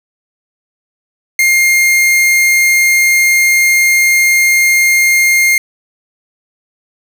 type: tone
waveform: 45% pulse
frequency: 2122 Hz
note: C7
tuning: 24 cents sharp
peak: -7 dBFS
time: 1.39-5.58 s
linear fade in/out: 2 ms
effects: none